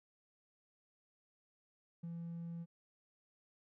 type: tone with ADSR envelope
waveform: triangle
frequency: 168.7 Hz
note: E3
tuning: 40 cents sharp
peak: -37 dBFS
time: 2.03-2.66 s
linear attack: 12 ms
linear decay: 10 ms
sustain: -2 dB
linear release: 44 ms
effects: tanh soft clip ceiling -37 dBFS